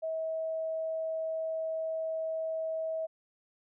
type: tone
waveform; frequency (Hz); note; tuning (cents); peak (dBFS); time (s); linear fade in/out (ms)
sine; 643; E5; -43; -31; 0.02-3.07; 20
effects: none